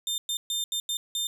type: tone bursts at uneven times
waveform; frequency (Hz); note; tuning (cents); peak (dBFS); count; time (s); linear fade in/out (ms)
sawtooth; 3600; A7; +39; -24; 6; 0.07-0.18 / 0.29-0.37 / 0.5-0.64 / 0.72-0.8 / 0.89-0.97 / 1.15-1.27; 2
effects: none